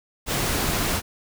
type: noise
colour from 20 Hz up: pink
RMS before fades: -24 dBFS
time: 0.26-1.02 s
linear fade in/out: 50 ms
effects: none